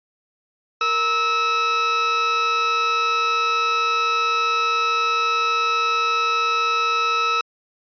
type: tone pair together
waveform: sawtooth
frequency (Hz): 465.9 / 1302.3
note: A#4 / E6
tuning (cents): -1 / -21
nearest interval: octave + tritone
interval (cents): 1780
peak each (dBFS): -26 / -14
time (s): 0.81-7.41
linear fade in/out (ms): 2
effects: resampled to 11025 Hz